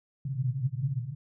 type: band-pass noise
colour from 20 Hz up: white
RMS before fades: -31 dBFS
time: 0.25-1.15 s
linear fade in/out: 5 ms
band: 120 to 140 Hz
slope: 96 dB/octave
effects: none